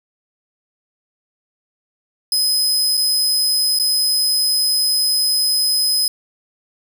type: tone with dropouts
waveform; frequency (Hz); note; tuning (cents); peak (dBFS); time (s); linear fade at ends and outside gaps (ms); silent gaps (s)
sawtooth; 5050; D#8; +25; -12; 2.32-6.08; 2; 2.971-2.975 / 3.789-3.797
effects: 7-bit